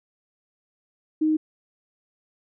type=tone; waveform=sine; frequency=311.1 Hz; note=D#4; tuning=in tune; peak=-18 dBFS; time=1.21-1.37 s; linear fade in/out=10 ms; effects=none